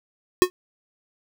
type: tone with exponential decay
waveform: square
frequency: 363.6 Hz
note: F#4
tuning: 30 cents flat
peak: -7 dBFS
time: 0.42-0.5 s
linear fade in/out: 0 ms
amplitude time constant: 16 ms
effects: none